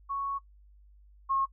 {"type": "tone pair in turn", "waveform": "sine", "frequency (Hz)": [1108.7, 1083.4], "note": ["C#6", "C#6"], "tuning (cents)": [0, -40], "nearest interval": "unison", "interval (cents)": 40, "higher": "first", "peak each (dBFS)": [-30, -25], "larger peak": "second", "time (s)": [[0.09, 0.39], [1.29, 1.46]], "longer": "first", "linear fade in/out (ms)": 20, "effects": ["noise-tail reverb RT60 0.1 s tail -20 dB re dry", "added 50 Hz sine -54 dBFS peak until 1.52 s"]}